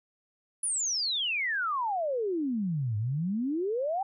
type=exponential two-way sweep; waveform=sine; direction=down then up; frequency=10190 to 101.7 to 807 Hz; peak=-27 dBFS; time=0.63-4.03 s; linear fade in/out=5 ms; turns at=2.97 s; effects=none